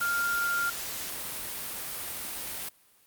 sine tone in noise, 1396.9 Hz, F6, in tune, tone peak -26 dBFS, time 0.01-0.7 s, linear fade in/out 5 ms, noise white, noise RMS -36 dBFS, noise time 0-2.69 s, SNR +7 dB, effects white hiss -62 dBFS RMS until 3.06 s + Opus 48 kbps

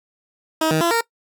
15% pulse tone with pitch steps, 317.6 / 157.9 / 339.6 / 462.2 Hz, D#4 / D#3 / F4 / A#4, +36 / +26 / -48 / -15 cents, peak -10 dBFS, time 0.61-1.01 s, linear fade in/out 5 ms, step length 100 ms, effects noise-tail reverb RT60 0.1 s tail -20 dB re dry

